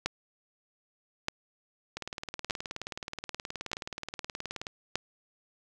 two click trains, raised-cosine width 0.2 ms, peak -19 / -11 dBFS, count 52 / 5, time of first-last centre 1.97-4.668 / 0.06-4.956 s, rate 18.9 / 0.817 Hz, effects none

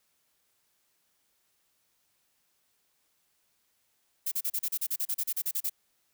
violet noise bursts, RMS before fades -30 dBFS, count 16, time 4.26-5.697 s, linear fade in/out 10 ms, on 57 ms, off 35 ms, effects white hiss -73 dBFS RMS until 6.13 s

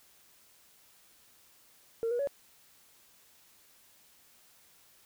sine tone with pitch steps, 457.9 / 481.2 / 562 Hz, A#4 / B4 / C#5, -31 / -45 / +24 cents, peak -27 dBFS, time 2.03-2.273 s, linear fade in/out 0 ms, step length 81 ms, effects tanh soft clip ceiling -25 dBFS + white hiss -62 dBFS RMS until 5.05 s

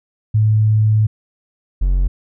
sine / triangle tone pair in turn, 108 / 45.54 Hz, A2 / F#1, -32 / -27 cents, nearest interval octave + minor third, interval 1495 cents, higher first, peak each -10 dBFS, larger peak neither, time 0.34-1.07 / 1.81-2.08 s, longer first, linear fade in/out 10 ms, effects none

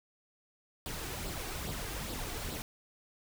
pink noise with flanger, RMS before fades -39 dBFS, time 0.86-2.62 s, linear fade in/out 0 ms, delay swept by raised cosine 0.23 to 2.63 ms, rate 2.4 Hz, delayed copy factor +0.5, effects none

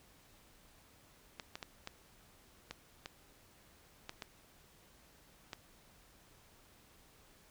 clicks, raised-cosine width 0.2 ms, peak -25 dBFS, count 9, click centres 1.398 / 1.555 / 1.628 / 1.874 / 2.71 / 3.059 / 4.094 / 4.222 / 5.532 s, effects pink hiss -64 dBFS RMS until 7.5 s

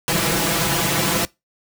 pink noise with comb filter, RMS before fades -19 dBFS, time 0.08-1.25 s, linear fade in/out 0 ms, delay 6 ms, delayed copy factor +0.8, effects noise-tail reverb RT60 0.2 s tail -22 dB re dry + high-pass 80 Hz 12 dB/octave

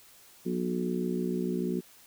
harmonic tone with a mistuned harmonic, 60.5 Hz, B1, 35 cents flat, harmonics 3 / 4 / 5 / 6 / 7, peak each -32 / -33 / -41 / -33 / -40 dBFS, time 0.45-1.81 s, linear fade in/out 20 ms, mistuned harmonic 7, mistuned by +25 cents, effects white hiss -56 dBFS RMS until 2.06 s

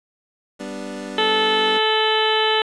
25% pulse chord, G major, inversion none, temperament equal, 196 / 246.9 / 293.7 Hz, G3 / B3 / D4, 0 / 0 / 0 cents, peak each -30 dBFS, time 0.59-1.79 s, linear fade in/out 20 ms
harmonic tone, 436.1 Hz, A4, 15 cents flat, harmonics 1 / 2 / 3 / 4 / 5 / 6 / 7 / 8 / 9, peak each -21 / -22 / -27 / -25 / -30 / -31 / -22 / -29 / -28 dBFS, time 1.18-2.62 s, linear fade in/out 2 ms
effects resampled to 22050 Hz + 8-bit

